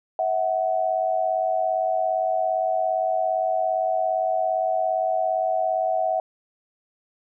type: tone pair together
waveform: sine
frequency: 648.5 / 746 Hz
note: E5 / F#5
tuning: -28 / +14 cents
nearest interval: major second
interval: 242 cents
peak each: -23 dBFS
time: 0.19-6.2 s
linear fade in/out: 2 ms
effects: none